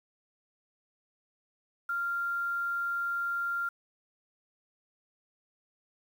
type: tone with quantisation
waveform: sine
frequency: 1390 Hz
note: F6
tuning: 9 cents flat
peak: -29 dBFS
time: 1.89-3.69 s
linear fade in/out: 5 ms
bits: 9
effects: none